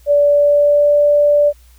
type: tone with pitch glide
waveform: sine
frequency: 579 to 585.1 Hz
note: D5 to D5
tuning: -25 to -7 cents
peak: -8 dBFS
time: 0.06-1.53 s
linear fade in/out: 50 ms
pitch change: +18 cents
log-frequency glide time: 0.26-0.95 s
effects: added 60 Hz sine -43 dBFS peak until 1.78 s + white hiss -53 dBFS RMS until 1.78 s